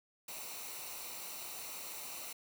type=noise with comb filter; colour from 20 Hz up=white; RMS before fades=-45 dBFS; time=0.28-2.33 s; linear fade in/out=5 ms; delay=0.6 ms; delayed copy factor=-0.6; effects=none